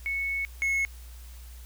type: tone pair in turn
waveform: sine / triangle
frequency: 2207 / 2185 Hz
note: C#7 / C#7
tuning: -8 / -26 cents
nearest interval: unison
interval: 18 cents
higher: first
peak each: -27 / -22 dBFS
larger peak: second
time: 0.06-0.45 / 0.62-0.85 s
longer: first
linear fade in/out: 0 ms
effects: added 60 Hz sine -42 dBFS peak until 1.65 s + white hiss -54 dBFS RMS until 1.65 s